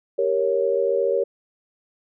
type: chord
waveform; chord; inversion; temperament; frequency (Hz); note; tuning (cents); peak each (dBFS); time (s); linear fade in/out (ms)
sine; G diminished; none; equal; 392 / 466.2 / 554.4; G4 / Bb4 / Db5; 0 / 0 / 0; -24 / -22 / -22; 0.18-1.24; 10
effects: none